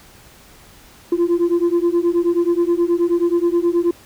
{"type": "beating tone pair", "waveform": "sine", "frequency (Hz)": [340, 349.4], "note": ["F4", "F4"], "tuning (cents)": [-46, 1], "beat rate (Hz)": 9.4, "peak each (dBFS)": -15, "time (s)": [1.12, 3.91], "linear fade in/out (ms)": 5, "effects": ["tanh soft clip ceiling -11 dBFS", "pink hiss -46 dBFS RMS until 4.05 s"]}